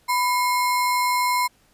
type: tone with sample-and-hold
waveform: sine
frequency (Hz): 994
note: B5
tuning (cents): +11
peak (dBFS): -18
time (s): 0.08-1.48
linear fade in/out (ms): 20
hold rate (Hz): 3150
effects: pink hiss -60 dBFS RMS until 1.73 s + resampled to 32000 Hz